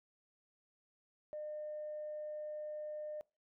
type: tone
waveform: sine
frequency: 605 Hz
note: D#5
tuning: 49 cents flat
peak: -40 dBFS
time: 1.33-3.21 s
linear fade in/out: 0 ms
effects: noise-tail reverb RT60 0.3 s tail -25 dB re dry + tanh soft clip ceiling -36 dBFS